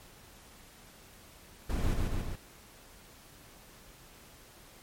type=noise with echo; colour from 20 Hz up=brown; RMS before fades=-31 dBFS; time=1.69-1.94 s; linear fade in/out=10 ms; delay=140 ms; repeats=3; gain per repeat=-2 dB; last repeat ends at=2.36 s; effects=pink hiss -55 dBFS RMS until 4.82 s + MP3 64 kbps